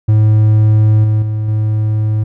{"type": "tone with level steps", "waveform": "triangle", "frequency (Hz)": 107.7, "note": "A2", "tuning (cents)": -37, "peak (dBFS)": [-4, -7, -12, -9], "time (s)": [0.08, 2.24], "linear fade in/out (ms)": 10, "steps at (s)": [1.04, 1.22, 1.48], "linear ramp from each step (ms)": 2, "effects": []}